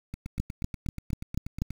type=two click trains; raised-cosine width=5 ms; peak=-15 / -24 dBFS; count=6 / 14; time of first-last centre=0.4-1.62 / 0.14-1.706 s; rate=4.1 / 8.3 Hz; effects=7-bit